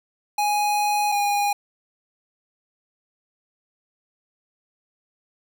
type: tone pair in turn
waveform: square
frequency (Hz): 830.6 / 817.3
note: G#5 / G#5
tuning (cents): 0 / -28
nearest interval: unison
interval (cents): 28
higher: first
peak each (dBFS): -20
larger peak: neither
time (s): 0.38-1.12 / 1.12-1.53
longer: first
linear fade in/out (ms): 5
effects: none